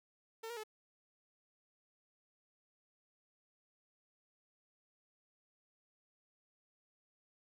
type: tone with pitch steps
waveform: sawtooth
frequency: 450 / 473.6 / 431.1 Hz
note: A4 / A#4 / A4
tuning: +39 / +27 / -35 cents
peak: -39 dBFS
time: 0.43-0.637 s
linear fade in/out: 10 ms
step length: 69 ms
effects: none